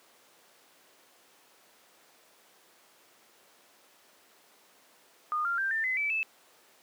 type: tone with pitch steps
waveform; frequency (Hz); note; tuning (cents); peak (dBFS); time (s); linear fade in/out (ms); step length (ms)
sine; 1223 / 1388.7 / 1576.9 / 1790.6 / 2033 / 2309 / 2622; D#6 / F6 / G6 / A6 / B6 / D7 / E7; -30 / -10 / +10 / +30 / +50 / -30 / -10; -27; 5.32-6.23; 0; 130
effects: pink hiss -60 dBFS RMS until 6.82 s + high-pass 400 Hz 12 dB/octave